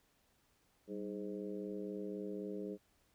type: harmonic tone with a mistuned harmonic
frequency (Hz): 103.83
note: G#2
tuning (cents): 0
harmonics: 2 / 3 / 4 / 5 / 6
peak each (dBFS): -45 / -46 / -44 / -49 / -59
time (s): 0.87-2.78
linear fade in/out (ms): 50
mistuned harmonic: 2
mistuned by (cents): -110
effects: pink hiss -74 dBFS RMS until 3.14 s